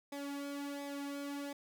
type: tone with flanger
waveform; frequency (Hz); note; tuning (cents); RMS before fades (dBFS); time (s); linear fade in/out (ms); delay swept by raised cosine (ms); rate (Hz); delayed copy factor
sawtooth; 283.2; C#4; +37; -42; 0.12-1.53; 5; 0.68 to 2.48; 1.4; -0.7
effects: none